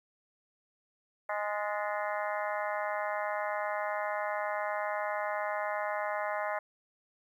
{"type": "harmonic tone with a mistuned harmonic", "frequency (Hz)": 207.6, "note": "G#3", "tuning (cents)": 0, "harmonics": [3, 4, 5, 6, 7, 8, 9, 10], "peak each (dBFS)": [-35, -37, -39, -41, -42, -43, -44, -45], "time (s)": [1.29, 6.59], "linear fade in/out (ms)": 5, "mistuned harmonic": 8, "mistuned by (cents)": 73, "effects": ["11-bit"]}